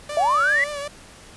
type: tone with vibrato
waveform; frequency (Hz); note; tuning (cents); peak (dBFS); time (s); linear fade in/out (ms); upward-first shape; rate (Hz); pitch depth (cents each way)
sawtooth; 580; D5; -22; -24; 0.09-0.88; 5; triangle; 5.3; 60
type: linear sweep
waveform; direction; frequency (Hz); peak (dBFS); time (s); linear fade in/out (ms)
sine; up; 623 to 2033; -16; 0.17-0.64; 2
effects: pink hiss -45 dBFS RMS until 1.36 s + resampled to 24000 Hz